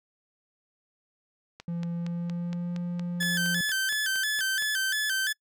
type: click train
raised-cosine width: 0.2 ms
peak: -24 dBFS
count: 14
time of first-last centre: 1.6-4.623 s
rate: 4.3 Hz
type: tone with pitch glide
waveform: triangle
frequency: 170.7 to 174.89 Hz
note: F3 to F3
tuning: -39 to +3 cents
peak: -27 dBFS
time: 1.68-3.61 s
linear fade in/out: 2 ms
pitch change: +42 cents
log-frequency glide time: 1.94-2.75 s
type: tone with vibrato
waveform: sawtooth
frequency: 1633 Hz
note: G#6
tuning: 30 cents flat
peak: -22 dBFS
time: 3.2-5.33 s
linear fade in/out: 10 ms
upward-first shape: square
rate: 2.9 Hz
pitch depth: 91 cents each way
effects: noise-tail reverb RT60 0.1 s tail -26 dB re dry